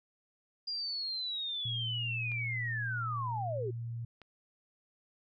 sine linear sweep, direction down, 4846 to 351.7 Hz, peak -34 dBFS, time 0.67-3.71 s, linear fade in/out 10 ms
sine tone with pitch glide, 117.5 to 116.76 Hz, A#2 to A#2, +14 to +3 cents, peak -36 dBFS, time 1.65-4.05 s, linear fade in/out 5 ms, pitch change -11 cents, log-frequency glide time 2.89-3.4 s
clicks, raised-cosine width 0.3 ms, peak -36 dBFS, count 2, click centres 2.318 / 4.217 s
effects none

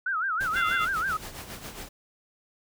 sine tone with vibrato, 1419 Hz, F6, 27 cents sharp, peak -25 dBFS, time 0.06-1.17 s, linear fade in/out 5 ms, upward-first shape sine, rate 6.2 Hz, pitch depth 210 cents each way
pink noise with tremolo, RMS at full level -38 dBFS, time 0.4-1.89 s, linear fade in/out 10 ms, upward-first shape sine, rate 7.3 Hz, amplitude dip 60%
harmonic tone, 691 Hz, F5, 19 cents flat, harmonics 2 / 3 / 4 / 5, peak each -28 / -32 / -34 / -36 dBFS, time 0.55-0.86 s, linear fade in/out 20 ms
effects none

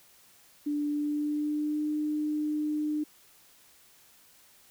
sine tone with pitch glide, 293.7 to 301.8 Hz, D4 to D4, 0 to +47 cents, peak -27 dBFS, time 0.66-3.04 s, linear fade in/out 10 ms, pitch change +47 cents, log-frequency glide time 0.88-1.86 s, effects white hiss -59 dBFS RMS until 4.7 s

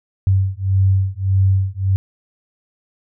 sine beating tone pair, 95.2 / 96.9 Hz, F#2 / G2, +50 / -20 cents, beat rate 1.7 Hz, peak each -16 dBFS, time 0.27-1.96 s, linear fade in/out 0 ms, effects none

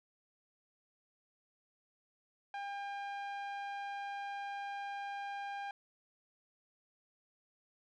sawtooth tone with low-pass filter, 802 Hz, G5, 39 cents sharp, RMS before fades -42 dBFS, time 2.54-5.71 s, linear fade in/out 2 ms, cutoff 2400 Hz, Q 0.7, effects none

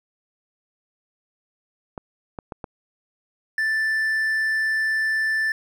clicks, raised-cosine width 1 ms, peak -18 dBFS, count 4, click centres 1.978 / 2.388 / 2.522 / 2.642 s
triangle tone, 1764 Hz, A6, 4 cents sharp, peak -18 dBFS, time 3.58-5.52 s, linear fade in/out 2 ms
effects none

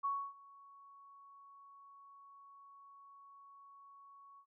sine tone with ADSR envelope, 1114 Hz, C#6, 8 cents sharp, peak -32 dBFS, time 0.03-4.46 s, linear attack 21 ms, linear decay 280 ms, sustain -24 dB, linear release 74 ms, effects none

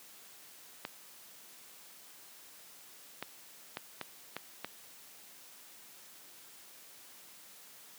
clicks, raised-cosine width 0.3 ms, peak -21 dBFS, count 6, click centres 0.851 / 3.226 / 3.771 / 4.013 / 4.366 / 4.646 s, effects white hiss -55 dBFS RMS until 7.98 s + high-pass 150 Hz 12 dB/octave

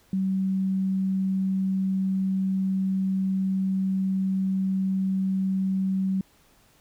sine tone, 190.7 Hz, G3, 47 cents flat, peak -22 dBFS, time 0.13-6.21 s, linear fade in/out 2 ms, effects pink hiss -60 dBFS RMS until 6.8 s

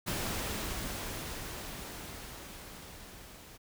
pink noise with level ramp, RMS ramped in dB -34 to -52 dBFS, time 0.06-3.58 s, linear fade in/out 20 ms, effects none

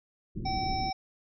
pink low-pass noise, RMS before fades -35 dBFS, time 0.35-0.91 s, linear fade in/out 20 ms, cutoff 370 Hz, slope 48 dB/octave
harmonic tone, 766 Hz, G5, 40 cents flat, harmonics 1 / 3 / 5 / 7, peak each -30 / -42 / -48 / -37 dBFS, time 0.45-0.93 s, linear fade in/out 10 ms
effects none

